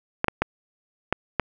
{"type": "clicks", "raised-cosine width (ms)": 0.5, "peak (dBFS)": -5, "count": 5, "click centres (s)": [0.244, 0.283, 0.42, 1.126, 1.397], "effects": []}